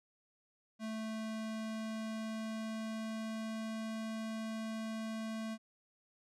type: tone with pitch glide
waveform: square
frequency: 220 to 221.4 Hz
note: A3 to A3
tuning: 0 to +11 cents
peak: -39 dBFS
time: 0.79-5.58 s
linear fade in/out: 50 ms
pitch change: +11 cents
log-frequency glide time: 1.31-3.96 s
effects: low-pass 9000 Hz 12 dB/octave